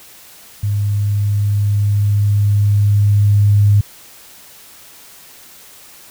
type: tone with level ramp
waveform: sine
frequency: 102.5 Hz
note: G#2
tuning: 22 cents flat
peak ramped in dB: -14 to -7 dBFS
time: 0.63-3.81 s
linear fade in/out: 5 ms
effects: white hiss -41 dBFS RMS until 6.1 s